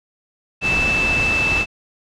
sine tone in noise, 2637 Hz, E7, in tune, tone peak -16 dBFS, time 0.61-1.66 s, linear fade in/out 50 ms, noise pink, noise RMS -23 dBFS, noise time 0.61-1.66 s, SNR +4 dB, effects low-pass 5000 Hz 12 dB/octave

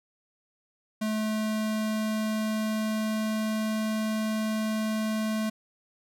square tone with pitch glide, 216.2 to 217.5 Hz, A3 to A3, -30 to -20 cents, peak -27 dBFS, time 1.01-5.5 s, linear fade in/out 10 ms, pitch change +10 cents, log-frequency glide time 1.13-3.79 s, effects none

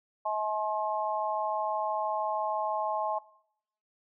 harmonic tone, 213.3 Hz, G#3, 46 cents sharp, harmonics 3 / 4 / 5, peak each -33 / -31 / -33 dBFS, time 0.25-3.19 s, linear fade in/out 10 ms, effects noise-tail reverb RT60 0.7 s tail -19 dB re dry

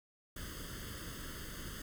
pink noise with comb filter, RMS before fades -45 dBFS, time 0.36-1.82 s, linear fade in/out 5 ms, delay 0.62 ms, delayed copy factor +0.85, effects none

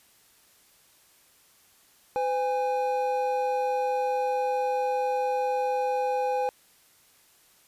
triangle tone pair together, 508.3 / 819 Hz, B4 / G#5, +50 / -24 cents, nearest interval minor sixth, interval 826 cents, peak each -25 dBFS, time 2.16-6.49 s, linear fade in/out 0 ms, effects white hiss -60 dBFS RMS until 7.67 s + resampled to 32000 Hz

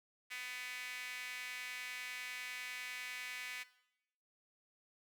sawtooth tone with high-pass filter, 250 Hz, B3, 21 cents sharp, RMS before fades -45 dBFS, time 0.3-3.64 s, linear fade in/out 20 ms, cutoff 2100 Hz, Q 3.5, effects noise-tail reverb RT60 0.8 s tail -17 dB re dry

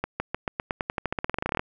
accelerating click train, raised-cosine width 0.5 ms, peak -11 dBFS, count 23, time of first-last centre 0.04-1.595 s, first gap 160 ms, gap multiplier 0.91, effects none

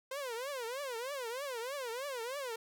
sawtooth tone with vibrato, 511 Hz, C5, 41 cents flat, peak -34 dBFS, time 0.11-2.56 s, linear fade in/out 5 ms, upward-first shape triangle, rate 3.2 Hz, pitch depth 250 cents each way, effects none

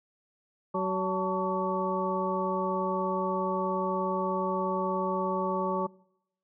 harmonic tone with a mistuned harmonic, 188.2 Hz, F#3, 30 cents sharp, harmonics 1 / 2 / 3 / 5 / 6, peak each -33 / -33 / -33 / -33 / -33 dBFS, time 0.74-5.87 s, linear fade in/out 10 ms, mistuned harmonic 5, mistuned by -98 cents, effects noise-tail reverb RT60 0.8 s tail -23 dB re dry

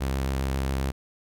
sawtooth tone with vibrato, 67 Hz, C2, 42 cents sharp, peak -21 dBFS, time 0-0.92 s, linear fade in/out 20 ms, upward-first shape triangle, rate 7.4 Hz, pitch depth 25 cents each way, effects none

